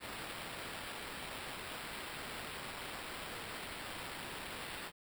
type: noise with sample-and-hold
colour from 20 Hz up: white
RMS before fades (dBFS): -45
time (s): 0-4.92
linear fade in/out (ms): 50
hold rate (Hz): 6300
effects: none